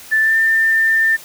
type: tone with pitch glide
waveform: sine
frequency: 1760 to 1793.9 Hz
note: A6 to A6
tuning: 0 to +33 cents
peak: -11 dBFS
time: 0.11-1.17 s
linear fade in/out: 20 ms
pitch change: +33 cents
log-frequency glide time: 0.21-0.36 s
effects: white hiss -38 dBFS RMS until 1.24 s